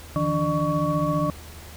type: tone cluster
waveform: sine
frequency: 151.5 / 166.4 / 292.2 / 602 / 1122 Hz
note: D#3 / E3 / D4 / D5 / C#6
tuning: -46 / +17 / -9 / +43 / +21 cents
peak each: -27 dBFS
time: 0.16-1.3 s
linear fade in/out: 0 ms
effects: added 78 Hz sine -42 dBFS peak until 1.76 s + pink hiss -44 dBFS RMS until 1.76 s